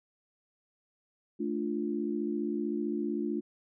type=chord; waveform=sine; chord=D minor; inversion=second; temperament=equal; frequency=220 / 293.7 / 349.2 Hz; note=A3 / D4 / F4; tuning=0 / 0 / 0 cents; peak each=-34 dBFS; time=1.39-3.41 s; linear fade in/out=20 ms; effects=none